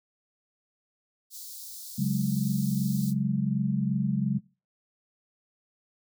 white high-pass noise, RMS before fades -42 dBFS, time 1.3-3.14 s, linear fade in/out 50 ms, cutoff 3900 Hz, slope 48 dB/octave
sine chord, C# suspended fourth, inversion none, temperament equal, 138.59 / 185 / 207.7 Hz, C#3 / F#3 / G#3, 0 / 0 / 0 cents, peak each -28 dBFS, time 1.98-4.39 s, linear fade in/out 10 ms
effects noise-tail reverb RT60 0.3 s tail -20 dB re dry

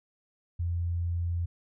sine tone, 86 Hz, F2, 26 cents flat, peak -27 dBFS, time 0.59-1.46 s, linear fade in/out 10 ms, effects none

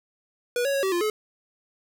square tone with pitch steps, 485.7 / 556 / 551 / 383.3 / 348.3 / 428.1 Hz, B4 / C#5 / C#5 / G4 / F4 / A4, -29 / +5 / -11 / -39 / -5 / -47 cents, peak -23 dBFS, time 0.56-1.1 s, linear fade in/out 2 ms, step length 90 ms, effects 10-bit

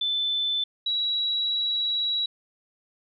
sine tone pair in turn, 3520 / 3893 Hz, A7 / B7, 0 / -26 cents, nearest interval major second, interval 174 cents, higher second, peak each -23 dBFS, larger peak neither, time 0.01-0.64 / 0.86-2.26 s, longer second, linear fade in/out 5 ms, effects none

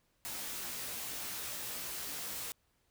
white noise with comb filter, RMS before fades -41 dBFS, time 0.25-2.52 s, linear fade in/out 0 ms, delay 17 ms, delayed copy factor +0.6, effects pink hiss -75 dBFS RMS until 2.9 s

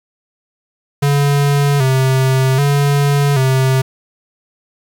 square tone with vibrato, 137 Hz, C#3, 20 cents flat, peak -11 dBFS, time 1.02-3.82 s, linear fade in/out 10 ms, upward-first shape square, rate 0.64 Hz, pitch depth 67 cents each way, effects 7-bit

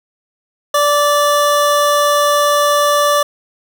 square tone pair together, 583 / 1166 Hz, D5 / D6, -13 / -13 cents, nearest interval octave, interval 1200 cents, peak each -14 dBFS, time 0.74-3.23 s, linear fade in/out 5 ms, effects none

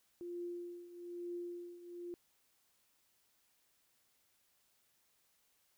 sine tone with tremolo, 349.2 Hz, F4, in tune, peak -39 dBFS, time 0.21-2.14 s, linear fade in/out 0 ms, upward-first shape triangle, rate 1.1 Hz, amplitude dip 80%, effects white hiss -75 dBFS RMS until 5.77 s

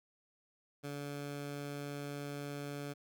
15% pulse tone, 143.5 Hz, D3, 40 cents flat, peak -34 dBFS, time 0.83-2.94 s, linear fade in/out 20 ms, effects none

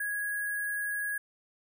sine tone with sample-and-hold, 1661.2 Hz, G#6, in tune, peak -30 dBFS, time 0-1.18 s, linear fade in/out 5 ms, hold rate 11025 Hz, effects none

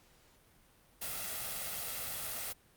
white noise with comb filter, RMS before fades -39 dBFS, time 1.01-2.53 s, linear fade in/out 10 ms, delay 1.5 ms, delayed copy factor +0.5, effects pink hiss -65 dBFS RMS until 2.76 s + Opus 48 kbps

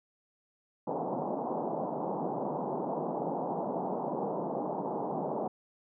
white band-pass noise, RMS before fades -34 dBFS, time 0.87-5.48 s, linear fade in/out 5 ms, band 150 to 910 Hz, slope 48 dB/octave, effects none

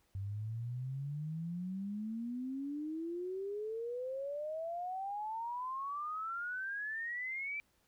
sine exponential sweep, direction up, 95.6 to 2349 Hz, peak -37 dBFS, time 0.15-7.6 s, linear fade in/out 0 ms, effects pink hiss -74 dBFS RMS until 7.87 s

